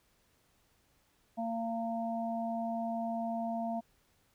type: harmonic tone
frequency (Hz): 228.8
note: A#3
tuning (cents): -32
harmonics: 1 / 3 / 4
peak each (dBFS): -36 / -35 / -45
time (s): 1.37-3.81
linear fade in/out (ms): 20
effects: pink hiss -71 dBFS RMS until 4.34 s